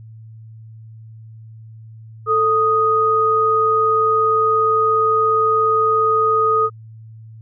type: tone pair together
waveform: sine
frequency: 441.4 / 1244.5 Hz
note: A4 / D#6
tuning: +5 / 0 cents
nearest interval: octave + tritone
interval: 1795 cents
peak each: -18 / -14 dBFS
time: 2.26-6.7 s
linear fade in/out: 50 ms
effects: added 111 Hz sine -36 dBFS peak until 7.41 s